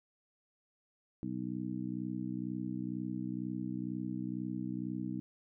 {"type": "harmonic tone", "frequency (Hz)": 62.1, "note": "B1", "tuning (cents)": 10, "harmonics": [2, 3, 4, 5], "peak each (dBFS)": [-44, -40, -40, -41], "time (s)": [1.23, 5.2], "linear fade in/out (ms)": 0, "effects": []}